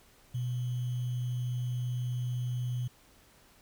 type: tone with sample-and-hold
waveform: sine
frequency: 123.47 Hz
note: B2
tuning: in tune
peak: -30 dBFS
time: 0.34-2.88 s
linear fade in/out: 10 ms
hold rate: 3150 Hz
effects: pink hiss -61 dBFS RMS until 3.61 s